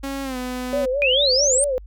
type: tone with pitch glide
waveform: sawtooth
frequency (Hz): 274.1 to 251.4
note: C#4 to B3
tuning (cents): -19 to +31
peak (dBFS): -22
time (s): 0.03-0.86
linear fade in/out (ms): 10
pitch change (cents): -150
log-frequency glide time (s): 0.23-0.37
type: tone with vibrato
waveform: sine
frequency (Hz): 541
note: C#5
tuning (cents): -42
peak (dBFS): -19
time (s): 0.73-1.78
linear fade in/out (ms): 0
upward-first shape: sine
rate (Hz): 4.6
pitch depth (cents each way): 120
type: exponential sweep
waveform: sine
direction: up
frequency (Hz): 2409 to 9030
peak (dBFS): -16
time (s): 1.02-1.64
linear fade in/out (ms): 0
effects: added 50 Hz sine -37 dBFS peak until 1.86 s